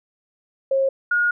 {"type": "tone pair in turn", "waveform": "sine", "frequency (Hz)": [539, 1436.2], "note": ["C#5", "F6"], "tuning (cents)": [-49, 48], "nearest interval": "octave + perfect fourth", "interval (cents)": 1697, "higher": "second", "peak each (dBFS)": -16, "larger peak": "neither", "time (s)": [[0.71, 0.89], [1.11, 1.31]], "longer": "second", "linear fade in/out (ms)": 5, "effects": []}